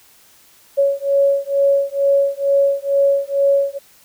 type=beating tone pair; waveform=sine; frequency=556 / 558.2 Hz; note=C#5 / C#5; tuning=+5 / +12 cents; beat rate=2.2 Hz; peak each=-16 dBFS; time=0.77-3.79 s; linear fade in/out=20 ms; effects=white hiss -50 dBFS RMS until 4.04 s

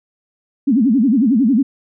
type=tone with vibrato; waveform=sine; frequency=244.5 Hz; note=B3; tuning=17 cents flat; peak=-10 dBFS; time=0.67-1.63 s; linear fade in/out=10 ms; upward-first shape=sine; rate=11 Hz; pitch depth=280 cents each way; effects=none

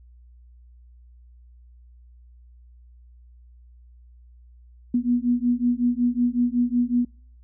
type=beating tone pair; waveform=sine; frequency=240.4 / 245.8 Hz; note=B3 / B3; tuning=-46 / -8 cents; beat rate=5.4 Hz; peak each=-22 dBFS; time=4.94-7.05 s; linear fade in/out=5 ms; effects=noise-tail reverb RT60 0.5 s tail -26 dB re dry + added 60 Hz sine -47 dBFS peak until 7.43 s

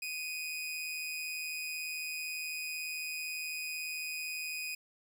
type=tone with amplitude modulation; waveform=sawtooth; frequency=2489 Hz; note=D#7; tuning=in tune; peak=-31 dBFS; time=0.02-4.75 s; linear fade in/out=5 ms; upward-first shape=sine; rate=158 Hz; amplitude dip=50%; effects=none

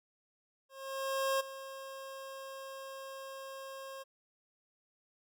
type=tone with ADSR envelope; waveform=25% pulse; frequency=538 Hz; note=C5; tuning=48 cents sharp; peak=-25 dBFS; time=0.69-4.04 s; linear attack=710 ms; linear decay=14 ms; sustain=-15 dB; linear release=22 ms; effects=none

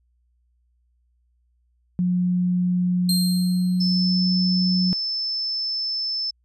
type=tone with pitch glide; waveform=sine; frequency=179.5 to 183.06 Hz; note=F3 to F#3; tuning=+48 to -18 cents; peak=-18 dBFS; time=1.99-4.93 s; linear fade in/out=0 ms; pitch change=+34 cents; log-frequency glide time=3.18-4.22 s
type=tone with exponential decay; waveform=sawtooth; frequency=4186 Hz; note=C8; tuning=in tune; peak=-17 dBFS; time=3.09-4.2 s; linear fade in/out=2 ms; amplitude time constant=240 ms
type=tone; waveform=sine; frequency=5270 Hz; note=E8; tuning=1 cent flat; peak=-23 dBFS; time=3.8-6.31 s; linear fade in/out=10 ms
effects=added 60 Hz sine -62 dBFS peak until 6.44 s + resampled to 32000 Hz

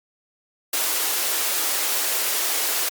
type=high-pass noise; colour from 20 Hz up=white; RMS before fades=-23 dBFS; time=0.73-2.89 s; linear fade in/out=5 ms; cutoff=320 Hz; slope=24 dB/octave; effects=Opus 48 kbps

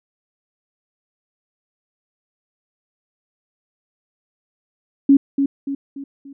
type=tone with echo; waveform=sine; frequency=277.2 Hz; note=C#4; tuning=in tune; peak=-7 dBFS; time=5.09-5.17 s; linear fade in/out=5 ms; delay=290 ms; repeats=4; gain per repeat=-7 dB; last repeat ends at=6.33 s; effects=none

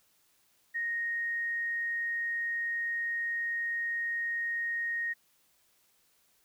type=tone; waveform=sine; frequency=1864.7 Hz; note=A#6; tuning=in tune; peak=-30 dBFS; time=0.74-5.14 s; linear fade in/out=20 ms; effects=white hiss -69 dBFS RMS until 6.44 s

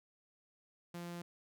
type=tone; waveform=sawtooth; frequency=173 Hz; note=F3; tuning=16 cents flat; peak=-39 dBFS; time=0.94-1.22 s; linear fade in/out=5 ms; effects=none

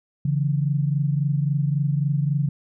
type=tone pair together; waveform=sine; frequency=141.2 / 164.87 Hz; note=C#3 / E3; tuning=+32 / +1 cents; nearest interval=minor third; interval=269 cents; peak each=-20 / -25 dBFS; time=0.25-2.49 s; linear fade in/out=5 ms; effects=none

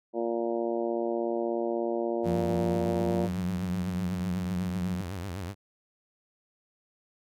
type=harmonic tone; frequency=116.54 Hz; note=A#2; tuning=in tune; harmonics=2 / 3 / 4 / 5 / 6 / 7 / 8; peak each=-36 / -30 / -35 / -33 / -37 / -46 / -45 dBFS; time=0.13-3.29 s; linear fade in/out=50 ms
type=tone with vibrato; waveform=sawtooth; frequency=92.5 Hz; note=F#2; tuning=in tune; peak=-30 dBFS; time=2.23-5.55 s; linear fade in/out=50 ms; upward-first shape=triangle; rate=8 Hz; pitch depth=210 cents each way
type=tone with pitch glide; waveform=sine; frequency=174.6 to 181.07 Hz; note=F3 to F#3; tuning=0 to -37 cents; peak=-29 dBFS; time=2.26-5.01 s; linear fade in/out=0 ms; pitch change=+63 cents; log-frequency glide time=2.67-3.23 s
effects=none

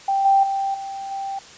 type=tone with level steps; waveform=sine; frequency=784 Hz; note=G5; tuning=in tune; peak=-17 / -12 / -20 / -28 / -25 dBFS; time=0.08-1.39 s; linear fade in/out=5 ms; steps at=0.25 / 0.43 / 0.74 / 1.11 s; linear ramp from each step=5 ms; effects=white hiss -43 dBFS RMS until 1.57 s + resampled to 16000 Hz

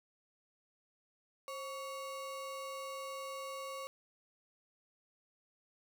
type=ring-modulated tone; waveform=square; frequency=830.6 Hz; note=G#5; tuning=in tune; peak=-39 dBFS; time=1.48-3.87 s; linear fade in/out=0 ms; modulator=297 Hz; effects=13-bit

